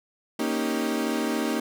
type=chord; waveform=35% pulse; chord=Eb dominant seventh; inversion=second; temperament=equal; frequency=233.1 / 277.2 / 311.1 / 392 Hz; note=Bb3 / Db4 / Eb4 / G4; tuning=0 / 0 / 0 / 0 cents; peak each=-27 / -29 / -28 / -31 dBFS; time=0.39-1.6 s; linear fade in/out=5 ms; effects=none